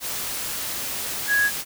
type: tone in noise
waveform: sine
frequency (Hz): 1661.2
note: G#6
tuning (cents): 0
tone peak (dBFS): -17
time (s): 1.27-1.51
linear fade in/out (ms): 50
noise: white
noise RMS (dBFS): -29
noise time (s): 0-1.65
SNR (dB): +9
effects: none